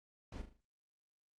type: noise with echo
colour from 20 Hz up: brown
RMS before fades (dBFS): -45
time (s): 0.32-0.42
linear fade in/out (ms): 5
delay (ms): 38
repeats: 5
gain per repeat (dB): -7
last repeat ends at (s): 0.61
effects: low-pass 7000 Hz 12 dB/octave + Opus 48 kbps